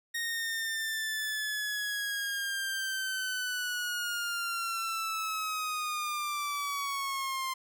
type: linear sweep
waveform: sawtooth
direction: down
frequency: 1864.7 to 1046.5 Hz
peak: -28 dBFS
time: 0.14-7.54 s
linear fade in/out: 10 ms
effects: none